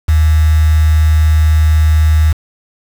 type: tone with quantisation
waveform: sine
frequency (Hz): 78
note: D#2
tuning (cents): +5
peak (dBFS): -6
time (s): 0.08-2.33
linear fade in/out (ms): 10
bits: 4
effects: none